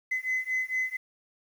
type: beating tone pair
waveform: sine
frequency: 2030 / 2034.4 Hz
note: B6 / C7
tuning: +47 / -49 cents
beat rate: 4.4 Hz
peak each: -29 dBFS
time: 0.11-0.97 s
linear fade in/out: 10 ms
effects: tanh soft clip ceiling -22 dBFS + 9-bit